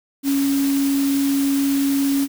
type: tone in noise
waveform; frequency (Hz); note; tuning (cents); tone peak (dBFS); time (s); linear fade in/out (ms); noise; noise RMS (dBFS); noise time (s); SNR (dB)
sine; 277.2; C#4; 0; -16; 0.23-2.28; 50; white; -30; 0.23-2.28; +11
effects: none